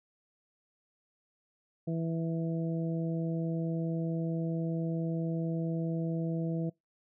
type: harmonic tone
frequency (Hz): 164.5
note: E3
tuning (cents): -3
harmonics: 1 / 2 / 3 / 4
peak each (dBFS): -31 / -37 / -41 / -43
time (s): 1.87-6.7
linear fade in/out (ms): 10
effects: noise-tail reverb RT60 0.2 s tail -26 dB re dry